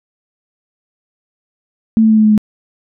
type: tone with pitch steps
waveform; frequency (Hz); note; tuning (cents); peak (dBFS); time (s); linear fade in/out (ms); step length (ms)
sine; 222.2 / 220.2 / 218.1 / 216.1 / 214.1 / 212.2; A3 / A3 / A3 / A3 / A3 / G#3; +17 / +2 / -15 / -31 / -47 / +38; -6; 1.97-2.378; 0; 68
effects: none